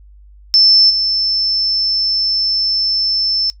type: tone with level steps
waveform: sine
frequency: 5300 Hz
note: E8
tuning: 9 cents sharp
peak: -6 / -13 dBFS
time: 0.54-3.5 s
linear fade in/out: 0 ms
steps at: 0.89 s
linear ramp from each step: 20 ms
effects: noise-tail reverb RT60 0.1 s tail -18 dB re dry + added 50 Hz sine -39 dBFS peak until 3.6 s